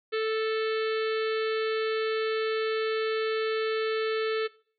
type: harmonic tone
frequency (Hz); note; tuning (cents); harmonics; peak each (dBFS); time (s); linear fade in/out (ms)
440; A4; 0; 1 / 3 / 4 / 5 / 6 / 7 / 8 / 9 / 10; -26 / -36 / -38 / -40 / -42 / -43 / -44 / -45 / -46; 0.12-4.48; 20
effects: noise-tail reverb RT60 0.5 s tail -22 dB re dry